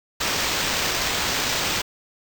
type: noise with sample-and-hold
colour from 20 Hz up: white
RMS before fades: -24 dBFS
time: 0.2-1.82 s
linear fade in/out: 10 ms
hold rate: 11025 Hz
effects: none